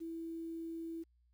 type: tone with quantisation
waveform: sine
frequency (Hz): 329.6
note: E4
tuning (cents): 0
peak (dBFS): -40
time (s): 0-1.04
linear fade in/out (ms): 20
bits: 11
effects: added 60 Hz sine -68 dBFS peak until 1.33 s